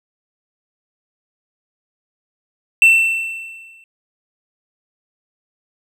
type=tone with exponential decay; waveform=triangle; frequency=2684 Hz; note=E7; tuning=31 cents sharp; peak=-3 dBFS; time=2.82-3.84 s; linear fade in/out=1 ms; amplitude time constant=220 ms; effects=none